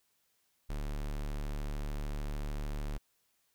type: tone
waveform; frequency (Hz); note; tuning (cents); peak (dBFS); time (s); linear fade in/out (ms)
square; 36.71; D1; 0; -35; 0.69-2.98; 10
effects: white hiss -75 dBFS RMS until 3.54 s